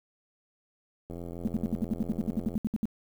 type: click train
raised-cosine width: 2 ms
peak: -27 dBFS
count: 126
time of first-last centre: 1.1-2.553 s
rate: 86 Hz
type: tone bursts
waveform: sine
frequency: 218.5 Hz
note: A3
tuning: 12 cents flat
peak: -24 dBFS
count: 16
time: 1.45-2.855 s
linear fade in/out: 0 ms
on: 25 ms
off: 67 ms
effects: 9-bit

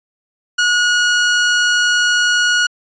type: tone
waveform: sawtooth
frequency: 1451 Hz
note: F#6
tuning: 34 cents flat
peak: -8 dBFS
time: 0.58-2.67 s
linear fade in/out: 10 ms
effects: resampled to 16000 Hz

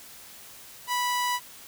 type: tone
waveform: sawtooth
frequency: 984 Hz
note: B5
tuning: 7 cents flat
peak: -21 dBFS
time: 0.87-1.4 s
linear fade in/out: 50 ms
effects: white hiss -47 dBFS RMS until 1.67 s

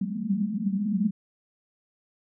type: band-pass noise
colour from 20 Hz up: pink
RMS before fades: -27 dBFS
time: 0.01-1.11 s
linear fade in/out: 5 ms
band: 190 to 220 Hz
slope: 96 dB/octave
effects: none

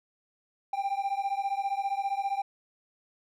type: beating tone pair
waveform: triangle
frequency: 784 / 799 Hz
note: G5 / G5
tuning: 0 / +33 cents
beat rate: 15 Hz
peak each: -29 dBFS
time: 0.73-2.42 s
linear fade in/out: 5 ms
effects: none

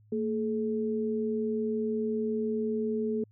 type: tone pair together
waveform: sine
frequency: 226.6 / 427.2 Hz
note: A#3 / G#4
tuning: -49 / +49 cents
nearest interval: major seventh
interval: 1098 cents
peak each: -30 / -30 dBFS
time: 0.12-3.24 s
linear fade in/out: 5 ms
effects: added 106 Hz sine -57 dBFS peak until 3.31 s

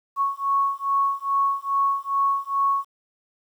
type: beating tone pair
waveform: sine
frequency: 1105 / 1107.4 Hz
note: C#6 / C#6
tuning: -6 / -2 cents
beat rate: 2.4 Hz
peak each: -23 dBFS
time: 0.16-2.85 s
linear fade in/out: 50 ms
effects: 9-bit

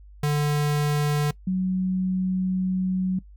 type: tone pair in turn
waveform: square / sine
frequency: 147.5 / 185.84 Hz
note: D3 / F#3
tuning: +8 / +8 cents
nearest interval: major third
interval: 400 cents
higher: second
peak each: -21 dBFS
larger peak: neither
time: 0.23-1.31 / 1.47-3.19 s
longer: second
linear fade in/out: 5 ms
effects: noise-tail reverb RT60 0.1 s tail -21 dB re dry + added 50 Hz sine -44 dBFS peak until 3.36 s

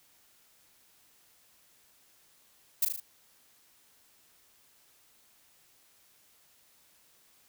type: noise with echo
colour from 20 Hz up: violet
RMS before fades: -25 dBFS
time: 2.82-2.85 s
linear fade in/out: 5 ms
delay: 38 ms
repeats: 4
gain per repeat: -4 dB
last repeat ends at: 3.002 s
effects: white hiss -64 dBFS RMS until 7.48 s

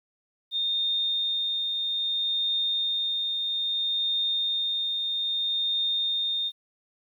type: tone with tremolo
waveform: sine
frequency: 3652 Hz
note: A#7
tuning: 36 cents flat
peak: -23 dBFS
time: 0.51-6.52 s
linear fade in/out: 50 ms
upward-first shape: triangle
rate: 0.61 Hz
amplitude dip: 30%
effects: 10-bit

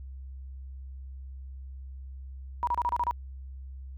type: tone bursts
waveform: sine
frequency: 962 Hz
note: B5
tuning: 46 cents flat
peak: -24 dBFS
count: 7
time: 2.63-3.11 s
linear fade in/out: 0 ms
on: 42 ms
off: 31 ms
effects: added 66 Hz sine -39 dBFS peak until 3.97 s

